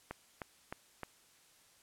click train, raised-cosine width 0.5 ms, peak -25 dBFS, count 4, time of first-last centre 0.11-1.033 s, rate 3.25 Hz, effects white hiss -65 dBFS RMS until 1.82 s + low-pass 11000 Hz 12 dB/octave

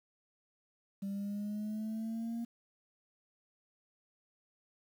sine exponential sweep, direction up, 196 to 234.6 Hz, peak -33 dBFS, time 1.02-2.45 s, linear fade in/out 10 ms, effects tanh soft clip ceiling -34 dBFS + 10-bit

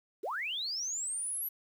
sine linear sweep, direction up, 313.8 to 11930 Hz, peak -33 dBFS, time 0.23-1.49 s, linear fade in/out 10 ms, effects 10-bit

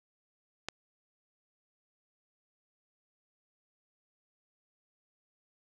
click, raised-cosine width 0.2 ms, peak -17 dBFS, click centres 0.686 s, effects none

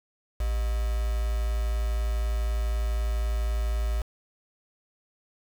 sine tone with quantisation, 56 Hz, A1, 31 cents sharp, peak -24 dBFS, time 0.4-4.02 s, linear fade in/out 5 ms, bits 6, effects none

